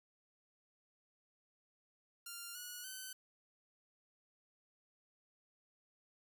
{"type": "tone with pitch steps", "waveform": "5% pulse", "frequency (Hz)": [1395, 1457.6, 1523], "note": ["F6", "F#6", "F#6"], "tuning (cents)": [-2, -26, 50], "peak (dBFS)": -35, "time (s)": [2.26, 3.13], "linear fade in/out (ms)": 5, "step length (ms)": 290, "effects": []}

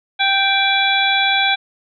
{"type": "harmonic tone with a mistuned harmonic", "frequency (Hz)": 783, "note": "G5", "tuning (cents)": -2, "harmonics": [1, 2, 3, 4, 5], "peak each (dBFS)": [-19, -20, -19, -19, -22], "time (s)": [0.19, 1.56], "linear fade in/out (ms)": 20, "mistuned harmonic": 4, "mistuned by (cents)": 140, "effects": []}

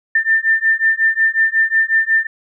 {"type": "beating tone pair", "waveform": "sine", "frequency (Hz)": [1789, 1794.5], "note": ["A6", "A6"], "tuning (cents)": [28, 34], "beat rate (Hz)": 5.5, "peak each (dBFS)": -15, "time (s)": [0.15, 2.27], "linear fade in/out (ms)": 5, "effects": []}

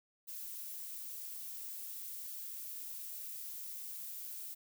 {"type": "noise", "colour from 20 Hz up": "violet", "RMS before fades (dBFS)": -45, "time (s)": [0.27, 4.55], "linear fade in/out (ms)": 20, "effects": []}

